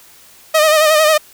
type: tone with vibrato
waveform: sawtooth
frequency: 620 Hz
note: D#5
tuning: 6 cents flat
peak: -5 dBFS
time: 0.54-1.18 s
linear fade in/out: 10 ms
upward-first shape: sine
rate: 11 Hz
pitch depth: 53 cents each way
effects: white hiss -44 dBFS RMS until 1.33 s